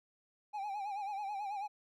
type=tone with vibrato; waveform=triangle; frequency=810 Hz; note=G#5; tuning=43 cents flat; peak=-35 dBFS; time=0.53-1.68 s; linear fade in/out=20 ms; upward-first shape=sine; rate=9.2 Hz; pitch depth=81 cents each way; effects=Opus 48 kbps